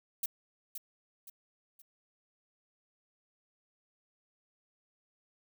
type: noise with echo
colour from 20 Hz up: violet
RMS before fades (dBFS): -33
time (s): 0.23-0.26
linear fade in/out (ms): 5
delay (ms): 520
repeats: 3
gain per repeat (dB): -8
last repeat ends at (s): 1.82
effects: none